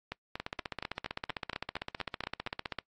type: two click trains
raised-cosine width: 0.3 ms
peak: -19 / -20 dBFS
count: 38 / 11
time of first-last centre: 0.4-2.787 / 0.12-2.473 s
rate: 15.5 / 4.25 Hz
effects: noise-tail reverb RT60 0.1 s tail -23 dB re dry + AAC 32 kbps